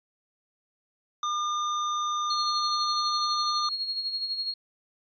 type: tone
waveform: square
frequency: 1207 Hz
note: D6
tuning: 47 cents sharp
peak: -27 dBFS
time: 1.23-3.69 s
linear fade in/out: 2 ms
type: tone with tremolo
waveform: sine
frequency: 4294 Hz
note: C8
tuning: 44 cents sharp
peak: -26 dBFS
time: 2.3-4.54 s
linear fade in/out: 5 ms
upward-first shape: sine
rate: 12 Hz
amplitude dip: 55%
effects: resampled to 16000 Hz